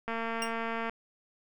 click train, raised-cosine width 0.5 ms, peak -20 dBFS, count 187, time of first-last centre 0.08-0.896 s, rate 228 Hz
20% pulse tone with exponential decay, 2794 Hz, F7, in tune, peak -25 dBFS, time 0.42-0.53 s, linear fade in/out 2 ms, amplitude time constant 23 ms
effects none

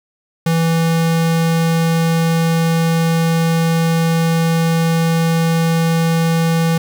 square tone, 164.81 Hz, E3, in tune, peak -13 dBFS, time 0.46-6.78 s, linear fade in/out 5 ms, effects 8-bit

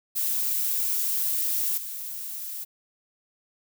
violet noise with level steps, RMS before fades -26 / -35 dBFS, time 0.15-2.65 s, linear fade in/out 20 ms, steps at 1.77 s, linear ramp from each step 10 ms, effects none

